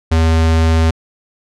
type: tone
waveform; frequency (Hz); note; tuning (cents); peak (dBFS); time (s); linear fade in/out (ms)
square; 81.1; E2; -28; -10; 0.11-0.91; 10
effects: low-pass 7000 Hz 12 dB/octave